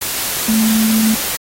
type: tone in noise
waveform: sine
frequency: 220 Hz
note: A3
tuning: in tune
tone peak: -11 dBFS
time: 0.48-1.15 s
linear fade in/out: 10 ms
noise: white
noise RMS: -20 dBFS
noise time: 0.01-1.37 s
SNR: +6 dB
effects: AAC 48 kbps